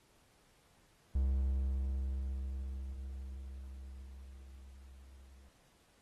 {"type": "tone with level ramp", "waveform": "triangle", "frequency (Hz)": 66.4, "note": "C2", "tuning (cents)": 26, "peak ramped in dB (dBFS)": [-26, -54], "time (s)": [1.15, 5.49], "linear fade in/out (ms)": 5, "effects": ["pink hiss -69 dBFS RMS until 6.01 s", "AAC 32 kbps"]}